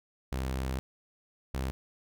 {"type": "tone pair in turn", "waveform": "sawtooth", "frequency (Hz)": [65.3, 65.75], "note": ["C2", "C2"], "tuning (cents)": [-3, 9], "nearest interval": "unison", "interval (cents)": 12, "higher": "second", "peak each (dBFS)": -27, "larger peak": "neither", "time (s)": [[0.32, 0.79], [1.54, 1.71]], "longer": "first", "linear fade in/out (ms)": 0, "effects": []}